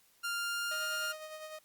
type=tone with pitch glide; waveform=sawtooth; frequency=1396.9 to 1407.4 Hz; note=F6 to F6; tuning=0 to +13 cents; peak=-30 dBFS; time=0.23-1.13 s; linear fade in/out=20 ms; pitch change=+13 cents; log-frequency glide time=0.35-0.85 s
type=tone with tremolo; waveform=sawtooth; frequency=622.3 Hz; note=D#5; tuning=in tune; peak=-38 dBFS; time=0.71-1.59 s; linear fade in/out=5 ms; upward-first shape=sine; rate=9.9 Hz; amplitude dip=45%
effects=white hiss -67 dBFS RMS until 1.64 s + Opus 48 kbps